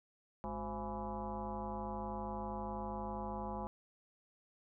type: tone with frequency modulation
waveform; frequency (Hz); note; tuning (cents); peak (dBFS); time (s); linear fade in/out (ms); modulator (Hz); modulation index
sine; 523.3; C5; 0; -38; 0.44-3.67; 0; 157; 3.2
effects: none